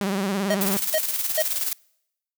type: tone with vibrato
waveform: sawtooth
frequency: 196 Hz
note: G3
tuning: in tune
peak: -19 dBFS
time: 0.01-0.77 s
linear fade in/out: 0 ms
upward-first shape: sine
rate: 18 Hz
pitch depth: 83 cents each way
type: tone bursts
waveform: square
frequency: 628 Hz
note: D#5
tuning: 16 cents sharp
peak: -20 dBFS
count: 3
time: 0.5-1.421 s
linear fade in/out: 5 ms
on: 47 ms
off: 390 ms
type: noise with tremolo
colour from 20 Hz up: blue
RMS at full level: -24 dBFS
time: 0.61-1.73 s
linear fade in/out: 2 ms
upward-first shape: square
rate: 19 Hz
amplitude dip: 50%
effects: noise-tail reverb RT60 0.8 s tail -26 dB re dry